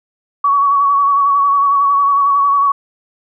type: tone with vibrato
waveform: sine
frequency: 1125 Hz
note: C#6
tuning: 25 cents sharp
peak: -9 dBFS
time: 0.44-2.72 s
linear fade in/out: 5 ms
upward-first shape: sine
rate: 11 Hz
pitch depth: 31 cents each way
effects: none